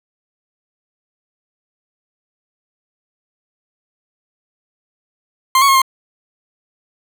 40% pulse tone with pitch steps, 1052 / 1113 / 1080 / 1059 Hz, C6 / C#6 / C#6 / C6, +9 / +7 / -45 / +21 cents, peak -8 dBFS, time 5.55-5.818 s, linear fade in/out 2 ms, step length 67 ms, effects none

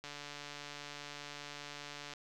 click train, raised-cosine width 0.2 ms, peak -28 dBFS, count 305, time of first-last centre 0.04-2.137 s, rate 145 Hz, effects none

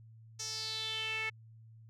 sawtooth tone with band-pass filter sweep, 440 Hz, A4, in tune, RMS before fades -38 dBFS, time 0.39-1.3 s, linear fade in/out 10 ms, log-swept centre 6000 to 2200 Hz, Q 5.3, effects added 112 Hz sine -53 dBFS peak until 1.89 s

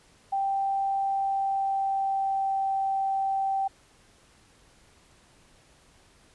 sine tone with pitch glide, 784 to 778.1 Hz, G5 to G5, 0 to -13 cents, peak -24 dBFS, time 0.32-3.68 s, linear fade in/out 10 ms, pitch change -13 cents, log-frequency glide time 1.04-2.65 s, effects pink hiss -59 dBFS RMS until 6.34 s + resampled to 24000 Hz

